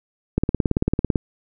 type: click train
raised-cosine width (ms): 3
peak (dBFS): -5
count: 15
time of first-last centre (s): 0.38-1.158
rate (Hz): 18
effects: none